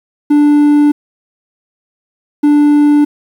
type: tone pair in turn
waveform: triangle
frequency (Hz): 293.7 / 293.7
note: D4 / D4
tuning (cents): 0 / 0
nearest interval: unison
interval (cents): 0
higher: neither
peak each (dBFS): -3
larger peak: neither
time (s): 0.3-0.92 / 2.43-3.05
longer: neither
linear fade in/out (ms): 10
effects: 7-bit